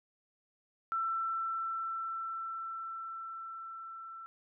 sine tone with level ramp, 1338 Hz, E6, 25 cents sharp, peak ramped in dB -30 to -44 dBFS, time 0.92-4.26 s, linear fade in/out 0 ms, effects none

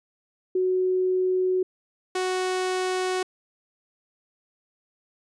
sine / sawtooth tone pair in turn, 370 / 370 Hz, F#4 / F#4, 0 / 0 cents, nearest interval unison, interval 0 cents, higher neither, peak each -20 dBFS, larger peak neither, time 0.55-1.63 / 2.15-3.23 s, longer neither, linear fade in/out 5 ms, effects resampled to 22050 Hz

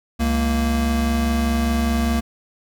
square tone pair together, 68.59 / 230.7 Hz, C#2 / A#3, -18 / -18 cents, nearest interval octave + major sixth, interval 2100 cents, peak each -21 dBFS, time 0.19-2.21 s, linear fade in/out 20 ms, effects none

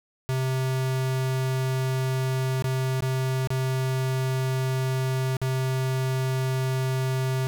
square tone with dropouts, 130.81 Hz, C3, in tune, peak -24 dBFS, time 0.29-7.47 s, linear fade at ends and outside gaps 0 ms, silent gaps 2.623-2.642 / 3.006-3.023 / 3.473-3.504 / 5.368-5.416 s, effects none

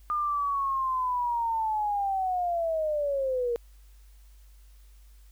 sine linear sweep, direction down, 1216 to 466.2 Hz, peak -25 dBFS, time 0.1-3.56 s, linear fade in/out 0 ms, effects added 50 Hz sine -50 dBFS peak until 5.31 s + white hiss -65 dBFS RMS until 5.31 s

